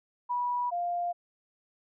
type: tone pair in turn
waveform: sine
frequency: 976 / 699.8 Hz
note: B5 / F5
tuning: -21 / +3 cents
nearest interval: tritone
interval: 576 cents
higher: first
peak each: -27 / -28 dBFS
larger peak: first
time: 0.29-0.71 / 0.71-1.13 s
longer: neither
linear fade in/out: 20 ms
effects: none

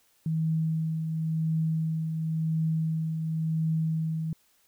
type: tone with tremolo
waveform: sine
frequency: 160 Hz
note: D#3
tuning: 49 cents sharp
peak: -23 dBFS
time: 0.26-4.33 s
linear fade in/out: 2 ms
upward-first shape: triangle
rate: 0.94 Hz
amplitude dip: 45%
effects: white hiss -66 dBFS RMS until 4.67 s

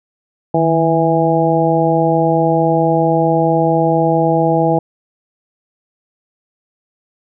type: harmonic tone with a mistuned harmonic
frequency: 164.5 Hz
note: E3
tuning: 3 cents flat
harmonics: 1 / 2 / 3 / 4 / 5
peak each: -17 / -17 / -17 / -17 / -17 dBFS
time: 0.54-4.79 s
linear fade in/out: 5 ms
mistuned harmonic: 1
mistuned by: -66 cents
effects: none

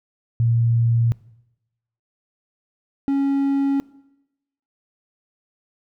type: tone pair in turn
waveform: sine / triangle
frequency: 116.54 / 276.6 Hz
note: A#2 / C#4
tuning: 0 / -4 cents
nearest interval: octave + minor third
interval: 1496 cents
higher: second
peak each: -15 dBFS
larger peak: neither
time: 0.4-1.12 / 3.08-3.8 s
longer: neither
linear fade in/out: 0 ms
effects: noise-tail reverb RT60 0.9 s tail -21 dB re dry

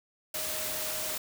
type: tone in noise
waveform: sine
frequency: 622 Hz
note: D#5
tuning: 1 cent flat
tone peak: -42 dBFS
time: 0.34-1.15 s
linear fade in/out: 5 ms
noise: white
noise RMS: -34 dBFS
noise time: 0.34-1.18 s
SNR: -11 dB
effects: none

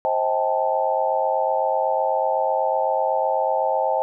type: chord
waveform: sine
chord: A half-diminished seventh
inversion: first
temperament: just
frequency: 528 / 633.6 / 792 / 880 Hz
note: C5 / Eb5 / G5 / A5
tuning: +16 / +31 / +18 / 0 cents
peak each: -24 dBFS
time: 0.05-4.02 s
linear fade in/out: 0 ms
effects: none

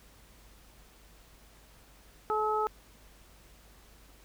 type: harmonic tone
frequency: 429.3 Hz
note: A4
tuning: 43 cents flat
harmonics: 1 / 2 / 3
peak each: -31 / -31 / -31 dBFS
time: 2.3-2.67 s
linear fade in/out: 0 ms
effects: added 50 Hz sine -58 dBFS peak until 4.24 s + pink hiss -59 dBFS RMS until 4.24 s

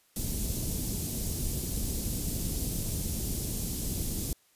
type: band-stop noise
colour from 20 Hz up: pink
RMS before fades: -32 dBFS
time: 0.16-4.33 s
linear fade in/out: 2 ms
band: 270 to 7000 Hz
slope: 12 dB/octave
effects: white hiss -66 dBFS RMS until 4.55 s + resampled to 32000 Hz

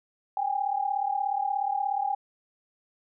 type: tone pair together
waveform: sine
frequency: 785 / 821.8 Hz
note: G5 / G#5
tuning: +2 / -18 cents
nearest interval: minor second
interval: 80 cents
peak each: -28 dBFS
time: 0.37-2.15 s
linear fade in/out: 2 ms
effects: none

